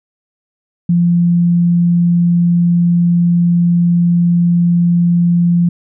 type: tone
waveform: sine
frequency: 172.9 Hz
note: F3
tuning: 17 cents flat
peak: -8 dBFS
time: 0.89-5.69 s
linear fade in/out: 5 ms
effects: none